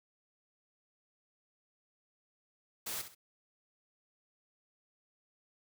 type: noise with echo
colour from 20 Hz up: white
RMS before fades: -39 dBFS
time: 2.86-3.02 s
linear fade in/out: 10 ms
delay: 65 ms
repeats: 2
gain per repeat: -10 dB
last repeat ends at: 3.15 s
effects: none